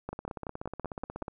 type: two click trains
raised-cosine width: 1 ms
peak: -21 / -23 dBFS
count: 7 / 20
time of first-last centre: 0.09-1.224 / 0.13-1.282 s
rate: 5.29 / 16.5 Hz
effects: none